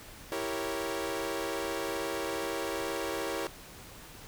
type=chord; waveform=sawtooth; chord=E diminished seventh; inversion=none; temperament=equal; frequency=329.6 / 392 / 466.2 / 554.4 Hz; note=E4 / G4 / Bb4 / Db5; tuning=0 / 0 / 0 / 0 cents; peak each=-34 dBFS; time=0.32-3.47 s; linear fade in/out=0 ms; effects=pink hiss -49 dBFS RMS until 4.27 s